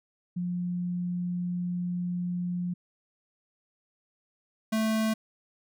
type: tone pair in turn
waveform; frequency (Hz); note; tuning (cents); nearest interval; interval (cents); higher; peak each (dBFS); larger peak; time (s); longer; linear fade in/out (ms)
sine / square; 177.3 / 219.8; F3 / A3; +26 / -2; major third; 372; second; -28 / -25; second; 0.36-2.74 / 4.72-5.14; first; 10
effects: none